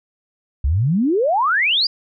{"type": "exponential sweep", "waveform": "sine", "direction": "up", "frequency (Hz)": [62, 4978], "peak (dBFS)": -14, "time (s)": [0.64, 1.87], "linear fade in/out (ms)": 5, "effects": []}